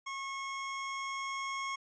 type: tone with level ramp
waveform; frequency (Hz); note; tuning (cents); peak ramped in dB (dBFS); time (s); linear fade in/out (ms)
25% pulse; 1090; C#6; -29; -34 to -31; 0.06-1.76; 10
effects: resampled to 16000 Hz